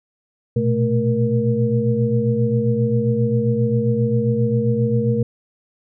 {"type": "tone cluster", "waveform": "sine", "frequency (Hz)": [117.1, 124.6, 220.6, 471.5], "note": ["A#2", "B2", "A3", "A#4"], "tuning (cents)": [8, 16, 5, 20], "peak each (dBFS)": -21, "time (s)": [0.56, 5.23], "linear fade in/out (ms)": 5, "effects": []}